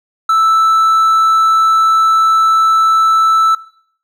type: tone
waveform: triangle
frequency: 1318.5 Hz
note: E6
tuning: in tune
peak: -6 dBFS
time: 0.29-3.55 s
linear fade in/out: 5 ms
effects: noise-tail reverb RT60 0.6 s tail -20 dB re dry